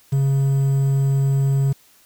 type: tone with quantisation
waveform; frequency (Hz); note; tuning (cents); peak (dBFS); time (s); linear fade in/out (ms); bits
triangle; 137; C#3; -20; -13; 0.12-1.73; 10; 7
effects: white hiss -54 dBFS RMS until 2.05 s